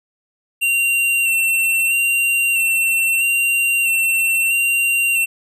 square tone with vibrato, 2733 Hz, F7, 38 cents flat, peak -15 dBFS, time 0.61-5.26 s, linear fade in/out 20 ms, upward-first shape square, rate 0.77 Hz, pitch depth 19 cents each way, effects none

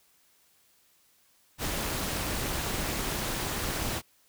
pink noise with amplitude modulation, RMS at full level -29 dBFS, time 1.58-4.02 s, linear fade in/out 50 ms, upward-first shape sine, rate 242 Hz, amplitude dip 60%, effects white hiss -65 dBFS RMS until 4.28 s

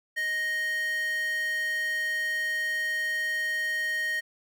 square tone with high-pass filter, 622.3 Hz, D#5, in tune, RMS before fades -29 dBFS, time 0.16-4.21 s, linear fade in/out 20 ms, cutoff 1700 Hz, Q 7.5, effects none

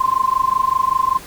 sine tone with amplitude modulation, 1046.5 Hz, C6, in tune, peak -10 dBFS, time 0-1.19 s, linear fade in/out 10 ms, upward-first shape sine, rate 25.2 Hz, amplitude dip 95%, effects pink hiss -37 dBFS RMS until 1.26 s

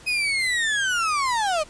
35% pulse linear sweep, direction down, 2529 to 587.3 Hz, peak -19 dBFS, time 0.06-1.64 s, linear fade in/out 20 ms, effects pink hiss -47 dBFS RMS until 1.69 s + resampled to 22050 Hz

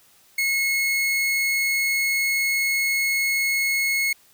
40% pulse tone, 2177 Hz, C#7, 32 cents flat, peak -19 dBFS, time 0.38-4.13 s, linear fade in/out 5 ms, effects white hiss -56 dBFS RMS until 4.33 s

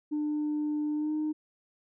sine tone with pitch glide, 299.7 to 306.5 Hz, D4 to D#4, +35 to -26 cents, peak -26 dBFS, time 0.11-1.33 s, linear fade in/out 20 ms, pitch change +39 cents, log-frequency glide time 0.95-1.12 s, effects tanh soft clip ceiling -25 dBFS

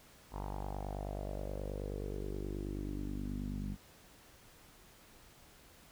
sawtooth tone with low-pass filter sweep, 49.41 Hz, G1, 14 cents sharp, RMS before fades -40 dBFS, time 0.31-3.77 s, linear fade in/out 50 ms, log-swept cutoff 960 to 210 Hz, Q 4.6, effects pink hiss -60 dBFS RMS until 5.91 s

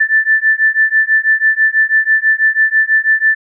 sine beating tone pair, 1760 / 1766.1 Hz, A6 / A6, 0 / +6 cents, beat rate 6.1 Hz, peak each -12 dBFS, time 0-3.35 s, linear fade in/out 10 ms, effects none

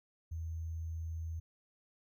sine tone with sample-and-hold, 81.5 Hz, E2, 19 cents flat, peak -37 dBFS, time 0.31-1.4 s, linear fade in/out 10 ms, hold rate 6300 Hz, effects none

